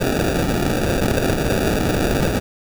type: noise with sample-and-hold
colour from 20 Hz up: white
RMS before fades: -19 dBFS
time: 0-2.4 s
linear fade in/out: 20 ms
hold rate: 1050 Hz
effects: none